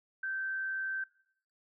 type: tone with frequency modulation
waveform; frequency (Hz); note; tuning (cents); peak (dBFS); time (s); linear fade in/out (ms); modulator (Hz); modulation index
sine; 1553; G6; -17; -33; 0.23-1.04; 5; 101; 0.24
effects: noise-tail reverb RT60 0.7 s tail -22 dB re dry